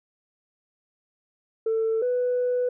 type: tone pair in turn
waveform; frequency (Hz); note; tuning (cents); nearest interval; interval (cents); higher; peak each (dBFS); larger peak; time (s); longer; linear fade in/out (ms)
sine; 446.4 / 495.3; A4 / B4; +25 / +5; major second; 180; second; -20 / -20; neither; 1.66-2.02 / 2.02-2.69; second; 5
effects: tanh soft clip ceiling -18 dBFS